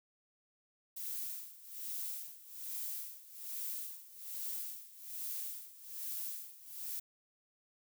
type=noise with tremolo; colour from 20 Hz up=violet; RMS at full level=-40 dBFS; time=0.96-7 s; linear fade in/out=10 ms; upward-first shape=sine; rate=1.2 Hz; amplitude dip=85%; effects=none